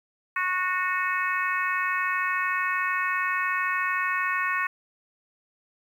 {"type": "harmonic tone", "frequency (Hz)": 366.9, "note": "F#4", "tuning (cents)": -15, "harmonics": [3, 4, 5, 6, 7], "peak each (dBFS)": [-28, -31, -28, -34, -33], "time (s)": [0.36, 4.67], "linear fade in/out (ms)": 5, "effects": ["9-bit"]}